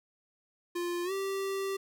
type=tone with pitch glide; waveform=square; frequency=349.2 to 389.7 Hz; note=F4 to G4; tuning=0 to -10 cents; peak=-32 dBFS; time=0.75-1.77 s; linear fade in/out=10 ms; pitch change=+190 cents; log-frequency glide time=1.04-1.12 s; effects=none